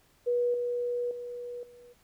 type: tone with level steps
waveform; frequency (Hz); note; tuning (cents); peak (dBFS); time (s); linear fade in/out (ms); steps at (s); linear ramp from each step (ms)
sine; 485.3; B4; -30; -24 / -28 / -36 / -50; 0.26-1.94; 20; 0.54 / 1.11 / 1.63; 2
effects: pink hiss -65 dBFS RMS until 2.03 s